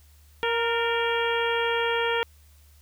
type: harmonic tone with a mistuned harmonic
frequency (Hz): 466.2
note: A#4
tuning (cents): 0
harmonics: 1 / 2 / 3 / 4 / 5 / 6 / 7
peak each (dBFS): -26 / -29 / -31 / -32 / -33 / -34 / -34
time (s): 0.43-2.23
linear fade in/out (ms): 0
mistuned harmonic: 4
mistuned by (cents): -43
effects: added 74 Hz sine -52 dBFS peak until 2.81 s + white hiss -61 dBFS RMS until 2.81 s